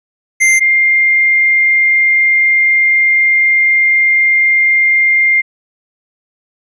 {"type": "tone pair in turn", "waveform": ["square", "sine"], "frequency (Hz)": [2093, 2108], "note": ["C7", "C7"], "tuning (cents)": [0, 12], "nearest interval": "unison", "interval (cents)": 12, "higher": "second", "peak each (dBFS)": -7, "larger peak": "neither", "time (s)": [[0.4, 0.6], [0.6, 5.42]], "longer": "second", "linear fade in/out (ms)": 20, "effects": ["resampled to 24000 Hz"]}